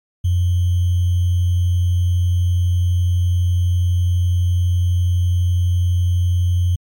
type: tone with sample-and-hold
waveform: sine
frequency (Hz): 88.8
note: F2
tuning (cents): +29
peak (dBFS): -13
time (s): 0.24-6.76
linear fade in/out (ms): 10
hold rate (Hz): 3150
effects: MP3 64 kbps